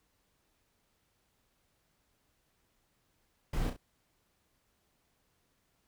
brown noise with echo, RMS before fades -33 dBFS, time 3.53-3.7 s, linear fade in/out 5 ms, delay 33 ms, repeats 2, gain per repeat -7 dB, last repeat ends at 3.766 s, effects pink hiss -75 dBFS RMS until 5.87 s

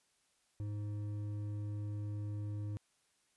sine tone with hard clipping, 103.83 Hz, G#2, in tune, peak -39 dBFS, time 0.6-2.77 s, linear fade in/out 0 ms, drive 7 dB, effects white hiss -75 dBFS RMS until 3.36 s + resampled to 24000 Hz

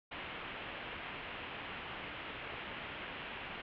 white low-pass noise, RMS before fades -45 dBFS, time 0.11-3.62 s, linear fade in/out 10 ms, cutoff 3100 Hz, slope 48 dB/octave, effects none

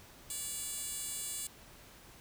10% pulse tone with high-pass filter, 574 Hz, D5, 40 cents flat, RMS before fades -40 dBFS, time 0.3-1.47 s, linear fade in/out 2 ms, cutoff 6900 Hz, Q 1.4, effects pink hiss -56 dBFS RMS until 2.2 s

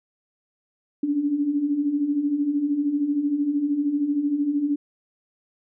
sine beating tone pair, 278.7 / 291.7 Hz, C#4 / D4, +9 / -12 cents, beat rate 13 Hz, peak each -28 / -21 dBFS, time 1.03-4.76 s, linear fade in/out 5 ms, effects none

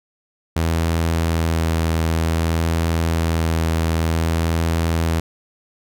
sawtooth tone with vibrato, 82 Hz, E2, 9 cents flat, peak -13 dBFS, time 0.56-5.2 s, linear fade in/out 5 ms, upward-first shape sine, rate 0.54 Hz, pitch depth 12 cents each way, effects none

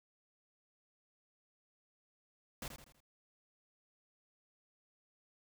pink noise with echo, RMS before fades -43 dBFS, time 2.62-2.68 s, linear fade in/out 2 ms, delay 81 ms, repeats 4, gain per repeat -7 dB, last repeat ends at 3.004 s, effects none

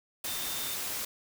sine tone in noise, 3605 Hz, A7, 41 cents sharp, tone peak -41 dBFS, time 0.27-0.75 s, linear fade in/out 5 ms, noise white, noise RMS -35 dBFS, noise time 0.24-1.05 s, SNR -9 dB, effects none

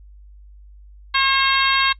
harmonic tone, 539 Hz, C#5, 49 cents flat, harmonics 2 / 3 / 4 / 5 / 6 / 7 / 8, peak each -20 / -22 / -23 / -24 / -25 / -25 / -26 dBFS, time 1.14-1.93 s, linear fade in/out 10 ms, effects noise-tail reverb RT60 0.1 s tail -21 dB re dry + added 50 Hz sine -41 dBFS peak until 1.99 s

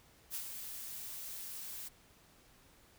blue noise with ADSR envelope, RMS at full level -39 dBFS, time 0.3-1.89 s, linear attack 50 ms, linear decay 84 ms, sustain -6 dB, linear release 17 ms, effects pink hiss -64 dBFS RMS until 2.98 s

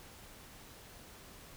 silence, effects pink hiss -54 dBFS RMS until 1.56 s

